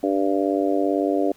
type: harmonic tone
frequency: 98 Hz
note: G2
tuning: in tune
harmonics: 3 / 4 / 5 / 6 / 7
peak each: -22 / -25 / -27 / -26 / -27 dBFS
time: 0.03-1.32 s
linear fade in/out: 5 ms
effects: pink hiss -54 dBFS RMS until 1.36 s